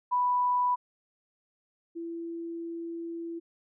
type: tone pair in turn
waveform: sine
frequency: 987.8 / 335.2 Hz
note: B5 / E4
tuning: 0 / +29 cents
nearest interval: octave + perfect fifth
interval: 1871 cents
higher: first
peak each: -23 / -34 dBFS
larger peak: first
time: 0.11-0.76 / 1.95-3.4 s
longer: second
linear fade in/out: 20 ms
effects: none